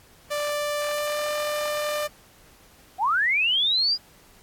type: tone with pitch glide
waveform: sawtooth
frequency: 589 to 596.5 Hz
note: D5 to D5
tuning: +5 to +27 cents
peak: -21 dBFS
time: 0.3-2.08 s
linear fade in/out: 20 ms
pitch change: +22 cents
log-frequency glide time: 0.8-1.26 s
type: linear sweep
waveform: sine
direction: up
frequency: 698.5 to 4952 Hz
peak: -19 dBFS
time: 2.98-3.98 s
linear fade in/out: 50 ms
effects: pink hiss -54 dBFS RMS until 4.42 s + AAC 64 kbps